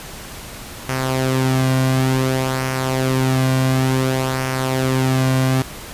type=tone with flanger; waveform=sawtooth; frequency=130.81 Hz; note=C3; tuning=in tune; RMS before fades=-18 dBFS; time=0.89-5.62 s; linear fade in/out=2 ms; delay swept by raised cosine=0.25 to 2.35 ms; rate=0.56 Hz; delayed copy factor=-0.5; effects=pink hiss -34 dBFS RMS until 5.93 s + resampled to 32000 Hz